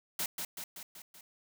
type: noise with echo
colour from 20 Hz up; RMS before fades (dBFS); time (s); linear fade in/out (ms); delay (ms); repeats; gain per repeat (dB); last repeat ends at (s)
white; -34; 0.19-0.26; 2; 190; 5; -4; 1.21
effects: none